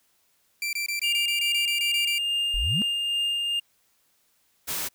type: tone bursts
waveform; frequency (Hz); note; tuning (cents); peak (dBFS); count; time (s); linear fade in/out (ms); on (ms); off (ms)
sawtooth; 2349; D7; 0; -23; 12; 0.62-2.182; 2; 110; 22
type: tone with tremolo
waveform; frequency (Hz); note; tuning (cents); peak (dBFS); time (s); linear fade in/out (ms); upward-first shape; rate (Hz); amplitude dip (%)
triangle; 2813; F7; +12; -21; 1.03-3.6; 10; sine; 2.4; 25
type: exponential sweep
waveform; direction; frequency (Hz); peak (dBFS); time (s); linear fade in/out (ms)
sine; up; 34.65 to 233.1; -25; 2.54-2.82; 0
type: noise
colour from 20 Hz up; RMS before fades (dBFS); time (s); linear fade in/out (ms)
white; -30; 4.67-4.89; 20
effects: white hiss -67 dBFS RMS until 4.94 s